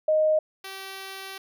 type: tone pair in turn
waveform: sine / 5% pulse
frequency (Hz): 621 / 386.1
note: D#5 / G4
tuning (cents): -3 / -26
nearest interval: minor sixth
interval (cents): 823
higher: first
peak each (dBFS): -18 / -25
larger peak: first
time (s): 0.08-0.39 / 0.64-1.38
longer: second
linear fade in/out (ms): 5
effects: none